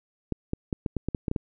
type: clicks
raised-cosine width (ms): 3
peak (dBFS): -14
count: 10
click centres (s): 0.323 / 0.534 / 0.728 / 0.862 / 0.967 / 1.086 / 1.148 / 1.282 / 1.314 / 1.362
effects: none